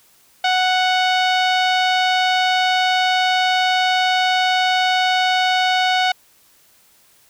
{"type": "tone with low-pass filter", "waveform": "sawtooth", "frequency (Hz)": 740, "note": "F#5", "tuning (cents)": 0, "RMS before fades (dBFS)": -17, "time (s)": [0.44, 6.12], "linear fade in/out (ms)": 5, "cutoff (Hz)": 3800, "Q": 1.9, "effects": ["white hiss -54 dBFS RMS until 7.29 s"]}